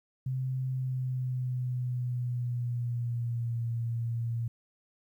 sine tone with pitch glide, 130 to 116.49 Hz, C3 to A#2, -11 to -1 cents, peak -29 dBFS, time 0.26-4.48 s, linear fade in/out 5 ms, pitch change -190 cents, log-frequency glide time 0.71-3.67 s, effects 11-bit

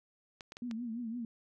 clicks, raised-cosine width 0.2 ms, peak -28 dBFS, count 4, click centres 0.408 / 0.521 / 0.569 / 0.712 s
sine tone with vibrato, 233.1 Hz, A#3, in tune, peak -36 dBFS, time 0.62-1.25 s, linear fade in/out 2 ms, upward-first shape triangle, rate 5.9 Hz, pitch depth 120 cents each way
effects none

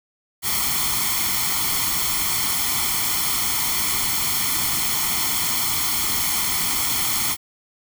white noise with comb filter, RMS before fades -22 dBFS, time 0.42-7.37 s, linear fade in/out 50 ms, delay 0.92 ms, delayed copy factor +0.75, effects none

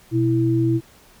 sine tone pair together, 123.47 / 329.6 Hz, B2 / E4, 0 / 0 cents, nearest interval octave + perfect fourth, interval 1700 cents, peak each -19 / -18 dBFS, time 0.11-0.81 s, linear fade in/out 50 ms, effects pink hiss -51 dBFS RMS until 1.2 s

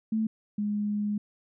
sine tone pair in turn, 220 / 207.7 Hz, A3 / G#3, 0 / 0 cents, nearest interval minor second, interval 100 cents, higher first, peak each -24 / -26 dBFS, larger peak first, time 0.12-0.27 / 0.58-1.18 s, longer second, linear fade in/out 5 ms, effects none

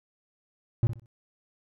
triangle tone with echo, 115.6 Hz, A#2, 14 cents flat, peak -16 dBFS, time 0.83-0.87 s, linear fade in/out 0 ms, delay 63 ms, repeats 3, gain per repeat -12 dB, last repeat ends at 1.059 s, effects none

